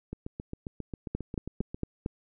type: two click trains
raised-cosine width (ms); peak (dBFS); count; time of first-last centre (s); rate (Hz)
3; -17 / -23; 5 / 13; 1.15-2.061 / 0.13-1.745; 4.39 / 7.43
effects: none